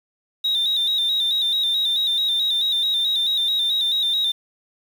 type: tone with vibrato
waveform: sine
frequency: 3696 Hz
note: A#7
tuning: 16 cents flat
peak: -16 dBFS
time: 0.44-4.32 s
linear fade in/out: 10 ms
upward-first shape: square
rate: 4.6 Hz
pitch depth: 53 cents each way
effects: tanh soft clip ceiling -16 dBFS + 7-bit